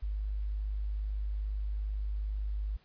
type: tone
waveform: sine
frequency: 51.2 Hz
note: G#1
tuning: 24 cents flat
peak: -31 dBFS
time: 0.02-2.77 s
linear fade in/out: 10 ms
effects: pink hiss -66 dBFS RMS until 2.84 s + resampled to 11025 Hz